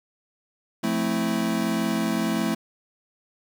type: chord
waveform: square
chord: F major seventh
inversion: none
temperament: equal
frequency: 174.61 / 220 / 261.6 / 329.6 Hz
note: F3 / A3 / C4 / E4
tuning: 0 / 0 / 0 / 0 cents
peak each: -31 / -26 / -31 / -30 dBFS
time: 0.83-2.55 s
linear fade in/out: 10 ms
effects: 9-bit